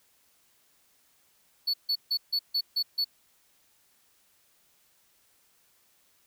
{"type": "tone bursts", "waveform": "triangle", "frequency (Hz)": 4435, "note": "C#8", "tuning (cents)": 0, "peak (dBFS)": -23, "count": 7, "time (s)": [1.67, 3.046], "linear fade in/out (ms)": 10, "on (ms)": 68, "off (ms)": 150, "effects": ["white hiss -66 dBFS RMS until 6.26 s"]}